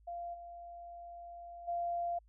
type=tone with level steps; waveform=sine; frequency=692 Hz; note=F5; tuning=16 cents flat; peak=-39 / -46 / -33 dBFS; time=0.07-2.19 s; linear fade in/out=10 ms; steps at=0.33 / 1.67 s; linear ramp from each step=20 ms; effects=added 53 Hz sine -61 dBFS peak until 2.28 s